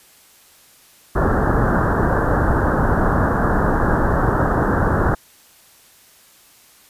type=low-pass noise; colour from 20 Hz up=pink; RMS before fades=-17 dBFS; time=1.15-5.15 s; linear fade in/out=10 ms; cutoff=1700 Hz; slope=96 dB/octave; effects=white hiss -50 dBFS RMS until 6.89 s + resampled to 32000 Hz